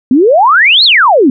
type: exponential two-way sweep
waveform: sine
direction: up then down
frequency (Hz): 239.2 to 4435 to 239.2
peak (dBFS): -3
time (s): 0.11-1.3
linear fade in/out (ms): 2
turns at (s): 0.84
effects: none